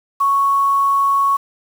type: tone with quantisation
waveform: sine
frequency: 1108.7 Hz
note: C#6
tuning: in tune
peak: -12 dBFS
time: 0.2-1.37 s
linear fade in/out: 10 ms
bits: 6
effects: none